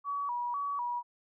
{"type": "tone with vibrato", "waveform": "sine", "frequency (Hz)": 1046.5, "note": "C6", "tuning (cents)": 0, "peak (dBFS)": -31, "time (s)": [0.04, 1.03], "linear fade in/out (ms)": 50, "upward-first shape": "square", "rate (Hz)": 2, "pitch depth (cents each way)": 140, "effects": []}